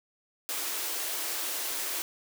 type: high-pass noise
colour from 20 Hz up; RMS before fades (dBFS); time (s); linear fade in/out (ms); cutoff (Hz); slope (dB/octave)
white; -33; 0.49-2.02; 0; 270; 96
effects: none